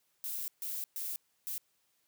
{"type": "noise bursts at uneven times", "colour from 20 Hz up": "violet", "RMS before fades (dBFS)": -38, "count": 4, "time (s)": [[0.24, 0.48], [0.62, 0.84], [0.96, 1.16], [1.47, 1.58]], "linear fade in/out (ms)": 0, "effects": ["white hiss -75 dBFS RMS until 2.07 s", "high-pass 60 Hz 12 dB/octave"]}